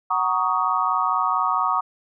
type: chord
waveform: sine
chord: D# minor seventh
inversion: first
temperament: just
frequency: 746.7 / 933.4 / 1120.1 / 1244.5 Hz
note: F#5 / A#5 / C#6 / D#6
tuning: +16 / +2 / +18 / 0 cents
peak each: -27 / -25 / -23 / -23 dBFS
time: 0.1-1.81 s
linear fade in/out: 10 ms
effects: none